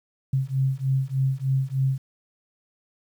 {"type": "beating tone pair", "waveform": "sine", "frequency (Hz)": [132, 135.3], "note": ["C3", "C#3"], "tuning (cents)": [16, -42], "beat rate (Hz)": 3.3, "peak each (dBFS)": -24, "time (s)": [0.33, 1.98], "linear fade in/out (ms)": 5, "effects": ["9-bit"]}